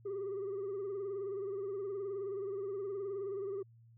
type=tone with vibrato; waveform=sine; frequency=394.5 Hz; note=G4; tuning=11 cents sharp; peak=-34 dBFS; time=0.05-3.63 s; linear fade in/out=10 ms; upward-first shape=sine; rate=19 Hz; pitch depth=73 cents each way; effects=tanh soft clip ceiling -35 dBFS + added 115 Hz sine -58 dBFS peak until 3.97 s